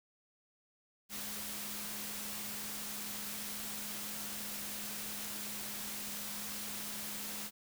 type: tone in noise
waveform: sine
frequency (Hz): 207.7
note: G#3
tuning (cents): 0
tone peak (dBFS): -51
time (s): 1.09-7.51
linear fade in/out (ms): 50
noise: white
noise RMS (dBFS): -42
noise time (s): 1.09-7.51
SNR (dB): -12
effects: none